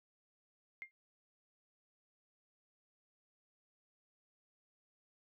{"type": "tone with exponential decay", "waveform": "sine", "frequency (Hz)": 2115, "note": "C7", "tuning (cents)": 18, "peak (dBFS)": -39, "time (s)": [0.82, 0.91], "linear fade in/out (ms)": 0, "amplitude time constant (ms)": 19, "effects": []}